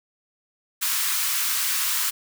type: high-pass noise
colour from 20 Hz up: white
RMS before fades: -24 dBFS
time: 0.81-2.11 s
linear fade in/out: 20 ms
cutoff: 990 Hz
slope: 48 dB/octave
effects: none